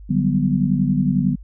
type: chord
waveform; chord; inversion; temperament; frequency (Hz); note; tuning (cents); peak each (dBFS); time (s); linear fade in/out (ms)
sine; G major seventh; second; equal; 146.83 / 185 / 196 / 246.9; D3 / F#3 / G3 / B3; 0 / 0 / 0 / 0; -21; 0.09-1.36; 20
effects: added 50 Hz sine -36 dBFS peak until 1.43 s